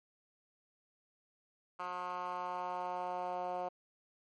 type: tone with band-pass filter sweep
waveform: 10% pulse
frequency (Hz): 180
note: F#3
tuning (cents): -47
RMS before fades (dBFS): -39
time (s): 1.79-3.69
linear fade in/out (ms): 10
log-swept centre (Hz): 1200 to 670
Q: 2.4
effects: MP3 48 kbps